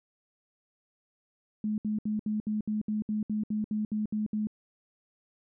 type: tone bursts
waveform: sine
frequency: 213.1 Hz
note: G#3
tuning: 45 cents sharp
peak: -27 dBFS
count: 14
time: 1.64-4.471 s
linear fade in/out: 2 ms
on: 140 ms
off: 67 ms
effects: none